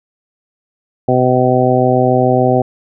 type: harmonic tone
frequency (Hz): 126.9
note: B2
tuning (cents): +47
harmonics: 1 / 2 / 3 / 4 / 5 / 6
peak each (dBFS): -16 / -16 / -16 / -16 / -16 / -16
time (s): 1.08-2.62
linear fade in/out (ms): 5
effects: none